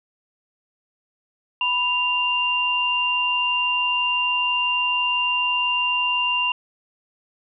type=tone pair together; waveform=sine; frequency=987.8 / 2786 Hz; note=B5 / F7; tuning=0 / -5 cents; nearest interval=octave + tritone; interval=1795 cents; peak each=-24 / -20 dBFS; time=1.61-6.52 s; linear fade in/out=2 ms; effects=none